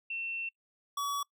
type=tone pair in turn; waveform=sine / square; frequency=2700 / 1135.2 Hz; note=E7 / C#6; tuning=+41 / +41 cents; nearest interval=octave + minor third; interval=1500 cents; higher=first; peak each=-34 / -32 dBFS; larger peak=second; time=0.1-0.49 / 0.97-1.23 s; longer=first; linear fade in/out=5 ms; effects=noise-tail reverb RT60 0.1 s tail -25 dB re dry